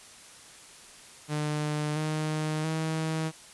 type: tone with pitch steps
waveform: sawtooth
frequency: 150.4 / 154.72 / 159.16 Hz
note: D3 / D#3 / D#3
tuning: +42 / -9 / +40 cents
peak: -24 dBFS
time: 1.28-3.32 s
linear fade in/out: 50 ms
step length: 680 ms
effects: white hiss -50 dBFS RMS until 3.53 s + resampled to 24000 Hz